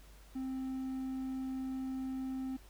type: tone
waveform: triangle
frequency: 262.4 Hz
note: C4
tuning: 5 cents sharp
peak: -34 dBFS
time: 0.35-2.57 s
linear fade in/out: 10 ms
effects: added 50 Hz sine -55 dBFS peak until 2.69 s + pink hiss -62 dBFS RMS until 2.69 s